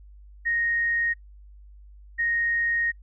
sine tone pair in turn, 1864.7 / 1864.7 Hz, A#6 / A#6, 0 / 0 cents, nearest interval unison, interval 0 cents, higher neither, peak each -22 dBFS, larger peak neither, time 0.45-1.14 / 2.18-2.92 s, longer second, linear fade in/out 20 ms, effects noise-tail reverb RT60 0.1 s tail -24 dB re dry + added 50 Hz sine -45 dBFS peak until 3.02 s

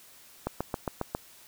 click train, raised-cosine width 1 ms, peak -15 dBFS, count 6, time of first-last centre 0.47-1.149 s, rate 7.36 Hz, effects white hiss -54 dBFS RMS until 1.47 s

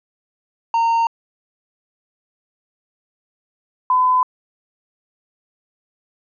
triangle / sine tone pair in turn, 920 / 1011 Hz, A#5 / B5, -23 / +40 cents, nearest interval major second, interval 163 cents, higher second, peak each -12 dBFS, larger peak neither, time 0.74-1.07 / 3.9-4.23 s, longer neither, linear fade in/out 2 ms, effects resampled to 16000 Hz

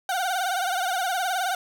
30% pulse tone with vibrato, 740 Hz, F#5, in tune, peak -21 dBFS, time 0.09-1.55 s, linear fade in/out 2 ms, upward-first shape triangle, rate 19 Hz, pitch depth 120 cents each way, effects none

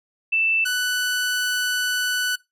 sine / sawtooth tone pair in turn, 2655 / 1490.1 Hz, E7 / F#6, +12 / +12 cents, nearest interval minor seventh, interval 1000 cents, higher first, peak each -17 dBFS, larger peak neither, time 0.32-0.65 / 0.65-2.36 s, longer second, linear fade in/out 10 ms, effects noise-tail reverb RT60 0.2 s tail -21 dB re dry + resampled to 32000 Hz

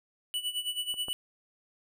square tone with tremolo, 2960 Hz, F#7, in tune, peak -29 dBFS, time 0.34-1.13 s, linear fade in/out 0 ms, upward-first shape sine, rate 9.3 Hz, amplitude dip 80%
clicks, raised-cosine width 1 ms, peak -36 / -27 dBFS, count 2, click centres 0.941 / 1.084 s
effects none

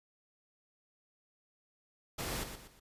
pink noise with echo, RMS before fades -38 dBFS, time 2.18-2.44 s, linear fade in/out 10 ms, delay 120 ms, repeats 3, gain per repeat -8 dB, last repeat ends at 2.8 s, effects resampled to 32000 Hz

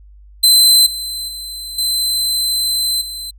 sawtooth tone with level steps, 4063 Hz, B7, 48 cents sharp, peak -4 / -19 / -23 / -12 / -22 dBFS, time 0.43-3.31 s, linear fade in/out 10 ms, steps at 0.86 / 1.28 / 1.78 / 3.01 s, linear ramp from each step 5 ms, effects added 50 Hz sine -39 dBFS peak until 3.38 s

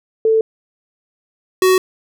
sine / square tone pair in turn, 443.4 / 372.9 Hz, A4 / F#4, +13 / +14 cents, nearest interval minor third, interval 299 cents, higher first, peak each -10 dBFS, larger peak neither, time 0.25-0.41 / 1.62-1.78 s, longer neither, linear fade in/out 2 ms, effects none

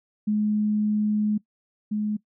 sine tone pair in turn, 211.1 / 211.1 Hz, G#3 / G#3, +29 / +29 cents, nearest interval unison, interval 0 cents, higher neither, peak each -20 / -23 dBFS, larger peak first, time 0.27-1.38 / 1.91-2.17 s, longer first, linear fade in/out 10 ms, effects noise-tail reverb RT60 0.1 s tail -20 dB re dry

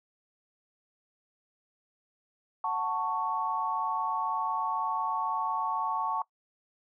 sine chord, F# minor, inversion none, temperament just, 740 / 888 / 1110 Hz, F#5 / A5 / C#6, 0 / +16 / +2 cents, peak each -36 / -31 / -31 dBFS, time 2.64-6.22 s, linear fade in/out 2 ms, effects noise-tail reverb RT60 0.1 s tail -21 dB re dry

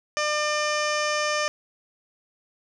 15% pulse tone with low-pass filter, 600 Hz, D5, 37 cents sharp, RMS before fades -25 dBFS, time 0.17-1.48 s, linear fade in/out 0 ms, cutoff 5700 Hz, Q 2, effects none

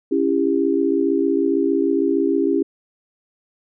sine chord, C# diminished, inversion none, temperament just, 277.2 / 332.6 / 399.1 Hz, C#4 / E4 / G4, 0 / +16 / +31 cents, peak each -20 dBFS, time 0.11-2.63 s, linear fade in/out 10 ms, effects none

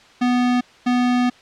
square tone pair in turn, 246.9 / 246.9 Hz, B3 / B3, 0 / 0 cents, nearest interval unison, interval 0 cents, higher neither, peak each -16 dBFS, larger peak neither, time 0.21-0.61 / 0.86-1.3 s, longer second, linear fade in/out 10 ms, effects white hiss -48 dBFS RMS until 1.41 s + low-pass 4000 Hz 12 dB/octave

